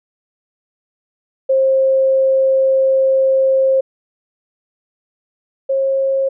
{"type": "tone pair in turn", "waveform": "sine", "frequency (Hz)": [532, 539.1], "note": ["C5", "C#5"], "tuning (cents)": [29, -48], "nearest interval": "unison", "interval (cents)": 23, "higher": "second", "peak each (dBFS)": [-10, -13], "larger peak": "first", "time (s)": [[1.49, 3.81], [5.69, 6.29]], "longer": "first", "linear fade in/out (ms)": 10, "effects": []}